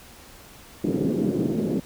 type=band-pass noise; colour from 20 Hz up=pink; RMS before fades=-24 dBFS; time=0.84-1.8 s; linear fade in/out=5 ms; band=170 to 390 Hz; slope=24 dB/octave; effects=pink hiss -47 dBFS RMS until 1.85 s